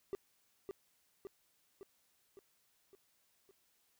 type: tone with echo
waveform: triangle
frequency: 392 Hz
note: G4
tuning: in tune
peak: -34 dBFS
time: 0.13-0.15 s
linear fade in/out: 0 ms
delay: 560 ms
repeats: 6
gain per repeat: -4 dB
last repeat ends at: 3.51 s
effects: white hiss -75 dBFS RMS until 3.99 s